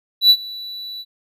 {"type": "tone with ADSR envelope", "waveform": "triangle", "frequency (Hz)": 3951, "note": "B7", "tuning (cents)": 0, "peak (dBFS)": -4, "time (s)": [0.21, 1.05], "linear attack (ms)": 90, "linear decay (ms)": 60, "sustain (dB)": -23, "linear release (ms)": 46, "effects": []}